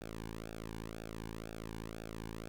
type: tone with flanger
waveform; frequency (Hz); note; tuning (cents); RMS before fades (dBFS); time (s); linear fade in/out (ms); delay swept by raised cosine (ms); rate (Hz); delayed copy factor
sawtooth; 55; A1; 0; -45; 0.01-2.48; 0; 0.97 to 1.56; 2; -1
effects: none